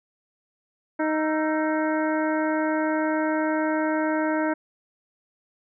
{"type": "harmonic tone with a mistuned harmonic", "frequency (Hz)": 311.1, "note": "D#4", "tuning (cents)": 0, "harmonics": [1, 2, 3, 4, 5, 6, 7], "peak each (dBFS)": [-24, -27, -30, -36, -32, -38, -40], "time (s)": [0.99, 4.54], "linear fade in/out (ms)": 10, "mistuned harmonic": 4, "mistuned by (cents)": 120, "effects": []}